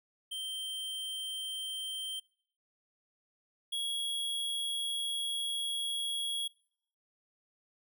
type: tone pair in turn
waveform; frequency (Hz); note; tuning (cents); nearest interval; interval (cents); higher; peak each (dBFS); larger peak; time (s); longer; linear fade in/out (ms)
square; 3136 / 3322; G7 / G#7; 0 / 0; minor second; 100; second; -37 / -33; second; 0.31-2.2 / 3.72-6.48; second; 10
effects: noise-tail reverb RT60 0.7 s tail -26 dB re dry